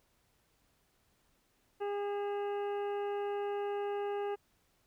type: harmonic tone with a mistuned harmonic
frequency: 406.6 Hz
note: G#4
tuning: 37 cents flat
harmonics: 1 / 2 / 3 / 4 / 5 / 6 / 7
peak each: -34 / -40 / -49 / -52 / -57 / -58 / -58 dBFS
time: 1.8-4.36 s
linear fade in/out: 20 ms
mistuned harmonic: 6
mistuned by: +91 cents
effects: pink hiss -73 dBFS RMS until 4.86 s